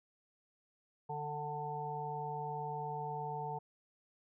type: harmonic tone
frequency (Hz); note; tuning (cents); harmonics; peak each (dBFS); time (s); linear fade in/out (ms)
148.4; D3; +18; 1 / 3 / 5 / 6; -44 / -45 / -43 / -41; 1.09-3.59; 10
effects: none